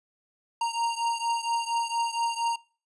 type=beating tone pair; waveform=square; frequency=928 / 932.3 Hz; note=A#5 / A#5; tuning=-8 / 0 cents; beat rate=4.3 Hz; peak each=-29 / -31 dBFS; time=0.61-2.56 s; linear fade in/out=5 ms; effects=noise-tail reverb RT60 0.4 s tail -22 dB re dry + resampled to 24000 Hz